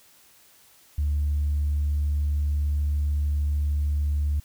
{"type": "tone", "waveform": "sine", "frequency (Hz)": 73.3, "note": "D2", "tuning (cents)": -3, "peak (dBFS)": -20, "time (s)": [0.98, 4.4], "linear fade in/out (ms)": 5, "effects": ["tanh soft clip ceiling -18 dBFS", "white hiss -56 dBFS RMS until 4.44 s"]}